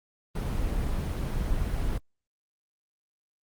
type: noise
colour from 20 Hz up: brown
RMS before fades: -28 dBFS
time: 0.35-1.98 s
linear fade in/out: 5 ms
effects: Opus 24 kbps